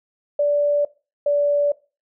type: tone pair in turn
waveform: sine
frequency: 582 / 578.9 Hz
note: D5 / D5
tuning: -16 / -25 cents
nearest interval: unison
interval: 9 cents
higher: first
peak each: -15 dBFS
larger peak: neither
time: 0.39-0.85 / 1.26-1.72 s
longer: neither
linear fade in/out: 5 ms
effects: noise-tail reverb RT60 0.3 s tail -19 dB re dry